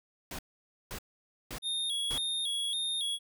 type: noise bursts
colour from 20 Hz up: pink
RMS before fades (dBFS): -40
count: 4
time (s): 0.31-2.182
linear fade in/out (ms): 2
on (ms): 78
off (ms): 520
type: tone with vibrato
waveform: square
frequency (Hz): 3499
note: A7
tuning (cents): -10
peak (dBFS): -31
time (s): 1.62-3.19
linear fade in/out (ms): 50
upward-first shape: square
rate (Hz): 1.8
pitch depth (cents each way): 81
effects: none